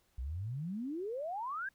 sine exponential sweep, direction up, 58.27 to 1661.2 Hz, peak -36 dBFS, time 0.18-1.69 s, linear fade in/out 5 ms, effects pink hiss -73 dBFS RMS until 1.74 s

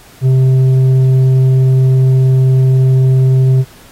triangle tone with tanh clipping, 130.81 Hz, C3, in tune, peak -7 dBFS, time 0.21-3.65 s, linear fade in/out 50 ms, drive 10 dB, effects pink hiss -41 dBFS RMS until 3.91 s + AAC 48 kbps

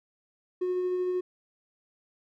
triangle tone with tremolo, 363.7 Hz, F#4, 30 cents flat, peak -22 dBFS, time 0.61-1.21 s, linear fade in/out 10 ms, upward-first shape sine, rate 13 Hz, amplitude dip 30%, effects tanh soft clip ceiling -21 dBFS

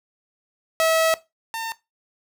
sawtooth tone pair in turn, 647 / 904.7 Hz, E5 / A5, -32 / +48 cents, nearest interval tritone, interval 580 cents, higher second, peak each -13 / -23 dBFS, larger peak first, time 0.8-1.14 / 1.54-1.72 s, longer first, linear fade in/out 0 ms, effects noise-tail reverb RT60 0.2 s tail -17 dB re dry

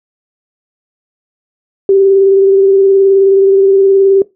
sine tone with vibrato, 389.9 Hz, G4, 9 cents flat, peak -4 dBFS, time 1.89-4.22 s, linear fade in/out 2 ms, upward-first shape square, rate 19 Hz, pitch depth 18 cents each way, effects noise-tail reverb RT60 0.2 s tail -20 dB re dry

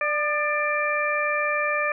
harmonic tone with a mistuned harmonic, 591 Hz, D5, 11 cents sharp, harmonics 1 / 2 / 3 / 4, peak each -27 / -27 / -27 / -27 dBFS, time 0.01-1.92 s, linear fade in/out 2 ms, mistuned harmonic 2, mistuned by +34 cents, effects none

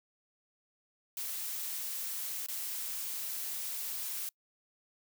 blue noise with dropouts, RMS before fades -38 dBFS, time 1.17-4.29 s, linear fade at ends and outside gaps 1 ms, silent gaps 2.463-2.485 s, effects noise-tail reverb RT60 0.1 s tail -26 dB re dry

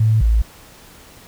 sine tone pair in turn, 110 / 55.64 Hz, A2 / A1, 0 / +20 cents, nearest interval octave, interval 1180 cents, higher first, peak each -11 dBFS, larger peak neither, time 0-0.21 / 0.21-0.42 s, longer neither, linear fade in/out 5 ms, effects pink hiss -44 dBFS RMS until 1.27 s

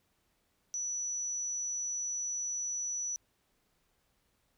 sine tone, 5920 Hz, F#8, in tune, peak -33 dBFS, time 0.74-3.16 s, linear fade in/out 0 ms, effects pink hiss -75 dBFS RMS until 4.57 s

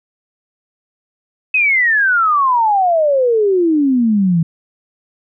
sine exponential sweep, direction down, 2577 to 159.9 Hz, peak -10 dBFS, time 1.54-4.43 s, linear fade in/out 5 ms, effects none

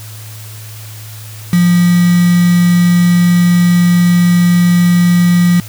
sine tone with quantisation, 175.3 Hz, F3, 7 cents sharp, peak -6 dBFS, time 1.53-5.6 s, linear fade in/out 2 ms, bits 3, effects added 108 Hz sine -28 dBFS peak until 5.68 s + white hiss -34 dBFS RMS until 5.68 s

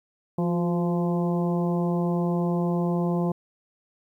harmonic tone with a mistuned harmonic, 172.7 Hz, F3, 19 cents flat, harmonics 1 / 2 / 3 / 4 / 5 / 6, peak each -23 / -29 / -33 / -35 / -37 / -39 dBFS, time 0.38-3.32 s, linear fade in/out 5 ms, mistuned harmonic 2, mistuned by +42 cents, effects 10-bit

